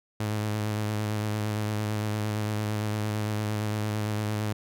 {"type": "tone with vibrato", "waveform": "sawtooth", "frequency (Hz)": 106.3, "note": "G#2", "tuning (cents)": 41, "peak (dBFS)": -23, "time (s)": [0.2, 4.53], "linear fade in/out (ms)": 5, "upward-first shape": "square", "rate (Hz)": 8.8, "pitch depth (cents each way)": 21, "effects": []}